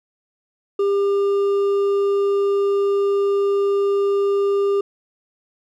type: tone with hard clipping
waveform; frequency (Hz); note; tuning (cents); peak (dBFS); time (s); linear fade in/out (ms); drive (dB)
triangle; 399.6; G4; +33; -17; 0.79-4.81; 5; 8
effects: none